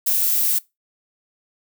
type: noise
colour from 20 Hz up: violet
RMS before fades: -19 dBFS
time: 0.06-0.59 s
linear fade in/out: 10 ms
effects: noise-tail reverb RT60 0.2 s tail -21 dB re dry